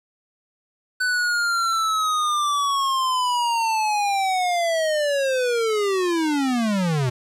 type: linear sweep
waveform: square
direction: down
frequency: 1507 to 120 Hz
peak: -20 dBFS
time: 1-7.1 s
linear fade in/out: 10 ms
effects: low-pass 9000 Hz 12 dB/octave + 8-bit